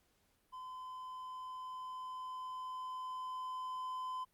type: tone with level ramp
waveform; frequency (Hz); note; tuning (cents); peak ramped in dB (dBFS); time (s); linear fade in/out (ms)
triangle; 1021; C6; -43; -43 to -36; 0.52-4.25; 20
effects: pink hiss -75 dBFS RMS until 4.33 s + Opus 48 kbps